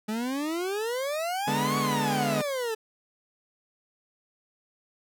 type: exponential two-way sweep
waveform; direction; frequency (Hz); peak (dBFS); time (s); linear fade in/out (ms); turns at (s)
40% pulse; up then down; 209.8 to 1137 to 431.4; -27; 0.08-2.75; 10; 1.78
type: chord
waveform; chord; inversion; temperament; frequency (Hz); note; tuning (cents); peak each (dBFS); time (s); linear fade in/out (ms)
sawtooth; G# diminished; second; equal; 146.83 / 207.7 / 246.9; D3 / G#3 / B3; 0 / 0 / 0; -27; 1.47-2.42; 10
effects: none